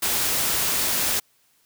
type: noise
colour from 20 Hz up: white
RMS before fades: -23 dBFS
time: 0.02-1.2 s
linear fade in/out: 10 ms
effects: white hiss -63 dBFS RMS until 1.65 s